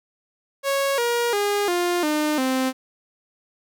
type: tone with pitch steps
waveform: sawtooth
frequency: 552 / 475 / 408.8 / 351.8 / 302.7 / 260.5 Hz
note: C#5 / A#4 / G#4 / F4 / D#4 / C4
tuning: -7 / +33 / -27 / +13 / -48 / -7 cents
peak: -16 dBFS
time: 0.63-2.73 s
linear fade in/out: 50 ms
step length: 350 ms
effects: none